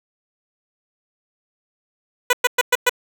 10% pulse tone bursts, 493.9 Hz, B4, in tune, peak -4 dBFS, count 5, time 2.3-2.895 s, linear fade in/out 5 ms, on 31 ms, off 110 ms, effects none

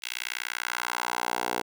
10% pulse tone with high-pass filter sweep, 60.3 Hz, B1, 41 cents flat, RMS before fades -32 dBFS, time 0.02-1.62 s, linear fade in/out 10 ms, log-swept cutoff 2700 to 550 Hz, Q 1.6, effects none

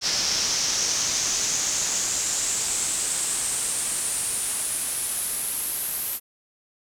brown noise with band-pass filter sweep, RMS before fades -26 dBFS, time 0.01-6.2 s, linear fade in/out 50 ms, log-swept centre 5400 to 12000 Hz, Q 4.5, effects none

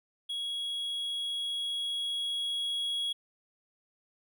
triangle tone with level ramp, 3325 Hz, G#7, 1 cent sharp, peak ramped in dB -31 to -28 dBFS, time 0.29-3.13 s, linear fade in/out 10 ms, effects none

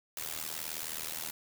white noise with amplitude modulation, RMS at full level -35 dBFS, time 0.17-1.31 s, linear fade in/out 2 ms, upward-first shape sine, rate 79 Hz, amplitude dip 90%, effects none

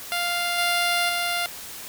10% pulse tone with level steps, 698.5 Hz, F5, in tune, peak -15 / -12 / -15 dBFS, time 0.12-1.46 s, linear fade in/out 0 ms, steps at 0.58 / 1.09 s, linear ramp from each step 5 ms, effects white hiss -38 dBFS RMS until 1.88 s

